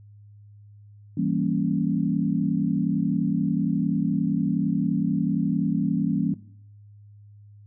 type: chord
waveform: sine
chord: E diminished seventh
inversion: none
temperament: equal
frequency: 164.81 / 196 / 233.1 / 277.2 Hz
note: E3 / G3 / Bb3 / Db4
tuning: 0 / 0 / 0 / 0 cents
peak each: -27 dBFS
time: 1.17-6.34 s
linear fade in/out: 5 ms
effects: noise-tail reverb RT60 0.6 s tail -17 dB re dry + added 103 Hz sine -46 dBFS peak until 7.66 s